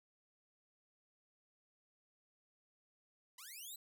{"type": "linear sweep", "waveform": "5% pulse", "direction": "up", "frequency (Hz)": [932.3, 4078], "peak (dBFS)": -40, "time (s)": [3.38, 3.76], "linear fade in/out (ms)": 5, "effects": []}